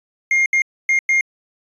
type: tone bursts at uneven times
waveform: triangle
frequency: 2125 Hz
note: C7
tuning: 26 cents sharp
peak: -11 dBFS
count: 4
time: 0.31-0.46 / 0.53-0.62 / 0.89-0.99 / 1.09-1.21 s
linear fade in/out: 2 ms
effects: resampled to 22050 Hz